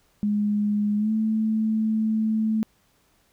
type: tone with pitch glide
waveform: sine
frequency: 207.7 to 218.9 Hz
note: G#3 to A3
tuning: 0 to -9 cents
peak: -20 dBFS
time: 0.23-2.63 s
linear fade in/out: 0 ms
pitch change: +91 cents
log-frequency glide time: 0.97-1.11 s
effects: pink hiss -64 dBFS RMS until 3.32 s